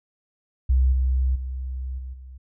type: tone with level steps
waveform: sine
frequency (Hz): 64.5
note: C2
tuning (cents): -24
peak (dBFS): -15 / -18 / -27 / -31 / -38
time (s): 0.69-2.38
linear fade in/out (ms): 10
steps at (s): 0.92 / 1.35 / 1.98 / 2.13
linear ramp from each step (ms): 10
effects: none